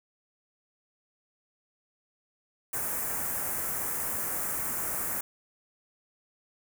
white band-stop noise, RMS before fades -32 dBFS, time 2.73-5.21 s, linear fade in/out 5 ms, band 1900 to 7600 Hz, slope 24 dB/octave, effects none

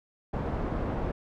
pink low-pass noise, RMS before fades -31 dBFS, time 0.33-1.12 s, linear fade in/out 10 ms, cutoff 900 Hz, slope 12 dB/octave, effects none

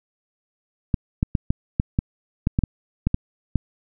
clicks, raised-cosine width 5 ms, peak -6 dBFS, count 12, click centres 0.942 / 1.229 / 1.352 / 1.505 / 1.799 / 1.989 / 2.471 / 2.589 / 2.637 / 3.07 / 3.144 / 3.557 s, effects none

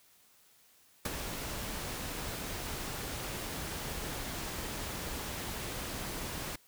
pink noise with ADSR envelope, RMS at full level -32 dBFS, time 1.05-6.56 s, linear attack 5 ms, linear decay 25 ms, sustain -7 dB, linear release 6 ms, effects white hiss -64 dBFS RMS until 6.67 s

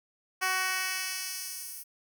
10% pulse tone with high-pass filter sweep, 374 Hz, F#4, 19 cents sharp, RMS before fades -33 dBFS, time 0.41-1.84 s, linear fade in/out 20 ms, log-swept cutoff 860 to 12000 Hz, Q 0.71, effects none

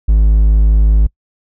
triangle tone, 52.7 Hz, G#1, 26 cents sharp, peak -4 dBFS, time 0.08-1.07 s, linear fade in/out 10 ms, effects noise-tail reverb RT60 0.1 s tail -25 dB re dry

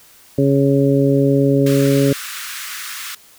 harmonic tone, 138.59 Hz, C#3, in tune, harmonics 1 / 2 / 3 / 4, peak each -16 / -15 / -17 / -20 dBFS, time 0.38-2.13 s, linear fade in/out 5 ms
pink high-pass noise, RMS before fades -29 dBFS, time 1.66-3.15 s, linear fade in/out 5 ms, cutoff 1200 Hz, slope 48 dB/octave
effects white hiss -47 dBFS RMS until 3.38 s

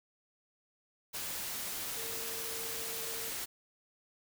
sine tone in noise, 454.7 Hz, A#4, 43 cents flat, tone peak -47 dBFS, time 1.96-3.31 s, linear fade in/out 20 ms, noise white, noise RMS -39 dBFS, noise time 1.13-3.46 s, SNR -11 dB, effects none

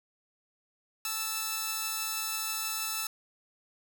5% pulse tone pair together, 880 / 1316.9 Hz, A5 / E6, 0 / -2 cents, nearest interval perfect fifth, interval 698 cents, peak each -28 / -20 dBFS, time 1.05-3.07 s, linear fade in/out 2 ms, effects none

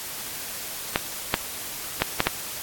clicks, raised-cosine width 0.3 ms, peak -3 dBFS, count 5, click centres 0.959 / 1.341 / 2.02 / 2.204 / 2.27 s, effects white hiss -34 dBFS RMS until 2.62 s + AAC 64 kbps

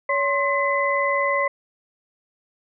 sine tone cluster, 565 / 1059 / 2021 Hz, C#5 / C6 / B6, +33 / +21 / +39 cents, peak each -23 dBFS, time 0.09-1.48 s, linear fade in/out 5 ms, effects none

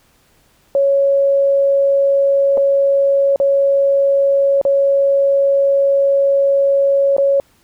sine tone with dropouts, 554.4 Hz, C#5, in tune, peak -10 dBFS, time 0.75-7.4 s, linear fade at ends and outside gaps 1 ms, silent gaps 2.573-2.577 / 3.36-3.4 / 4.614-4.651 / 7.166-7.182 s, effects pink hiss -55 dBFS RMS until 7.63 s

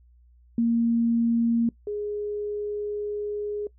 sine tone pair in turn, 232.4 / 415.2 Hz, A#3 / G#4, -5 / 0 cents, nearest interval minor seventh, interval 1005 cents, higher second, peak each -19 / -27 dBFS, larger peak first, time 0.58-1.69 / 1.87-3.67 s, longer second, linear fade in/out 2 ms, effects noise-tail reverb RT60 0.1 s tail -21 dB re dry + added 60 Hz sine -53 dBFS peak until 3.78 s

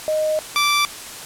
sine / 15% pulse tone pair in turn, 620 / 1169.1 Hz, D#5 / D6, -6 / -8 cents, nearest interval major seventh, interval 1098 cents, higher second, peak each -17 / -9 dBFS, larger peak second, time 0.08-0.39 / 0.56-0.85 s, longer first, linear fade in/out 0 ms, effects white hiss -34 dBFS RMS until 1.25 s + low-pass 11000 Hz 12 dB/octave

